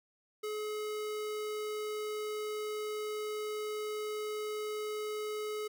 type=tone; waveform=square; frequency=425 Hz; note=G#4; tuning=40 cents sharp; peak=-36 dBFS; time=0.43-5.68 s; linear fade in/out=10 ms; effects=none